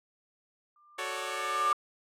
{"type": "tone with exponential growth", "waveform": "sine", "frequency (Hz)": 1193, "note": "D6", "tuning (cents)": 27, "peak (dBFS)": -22, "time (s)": [0.76, 1.73], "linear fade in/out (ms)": 2, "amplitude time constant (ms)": 210}
{"type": "chord", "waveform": "10% pulse", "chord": "D major seventh", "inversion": "first", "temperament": "equal", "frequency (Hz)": [370, 440, 554.4, 587.3], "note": ["F#4", "A4", "C#5", "D5"], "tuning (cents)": [0, 0, 0, 0], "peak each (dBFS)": [-32, -32, -29, -34], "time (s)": [0.98, 1.73], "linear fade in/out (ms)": 10}
{"effects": ["low-pass 11000 Hz 12 dB/octave"]}